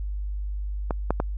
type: clicks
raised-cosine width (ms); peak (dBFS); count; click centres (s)
1; -12 / -8 / -10; 3; 0.908 / 1.106 / 1.201
effects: added 50 Hz sine -27 dBFS peak until 1.37 s